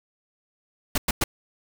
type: noise bursts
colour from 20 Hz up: pink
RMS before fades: -22 dBFS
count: 3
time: 0.95-1.24 s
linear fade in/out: 5 ms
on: 30 ms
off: 100 ms
effects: none